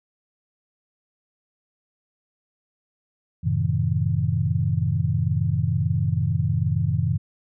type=chord; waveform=sine; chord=F# diminished seventh; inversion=none; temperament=just; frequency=92.5 / 111 / 133.2 / 159.84 Hz; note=F#2 / A2 / C3 / Eb3; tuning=0 / +16 / +31 / +47 cents; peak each=-25 dBFS; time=3.43-7.18 s; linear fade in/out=20 ms; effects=none